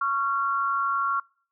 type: tone pair together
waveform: sine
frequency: 1108.7 / 1376.6 Hz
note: C#6 / F6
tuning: 0 / -25 cents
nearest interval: major third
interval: 375 cents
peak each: -25 dBFS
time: 0.01-1.2 s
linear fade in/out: 5 ms
effects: noise-tail reverb RT60 0.5 s tail -26 dB re dry